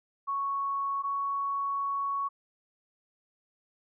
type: tone pair in turn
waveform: sine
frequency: 1108.7 / 1113.9 Hz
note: C#6 / C#6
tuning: 0 / +8 cents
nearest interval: unison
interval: 8 cents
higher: second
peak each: -28 dBFS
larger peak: neither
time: 0.27-1.03 / 1.03-2.29 s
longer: second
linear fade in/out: 20 ms
effects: none